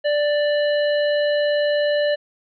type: harmonic tone with a mistuned harmonic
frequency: 588 Hz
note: D5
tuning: 2 cents sharp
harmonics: 1 / 3 / 5 / 7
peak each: -17 / -27 / -31 / -34 dBFS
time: 0.04-2.16 s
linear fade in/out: 20 ms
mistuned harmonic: 7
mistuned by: -24 cents
effects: none